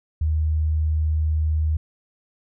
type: tone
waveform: sine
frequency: 77.78 Hz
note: D#2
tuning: in tune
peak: -18 dBFS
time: 0.21-1.77 s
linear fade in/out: 5 ms
effects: none